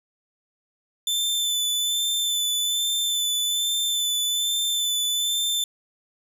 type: tone with vibrato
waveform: sawtooth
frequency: 3526 Hz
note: A7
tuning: 3 cents sharp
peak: -19 dBFS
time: 1.07-5.64 s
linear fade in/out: 2 ms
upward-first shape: sine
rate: 1.2 Hz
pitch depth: 20 cents each way
effects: none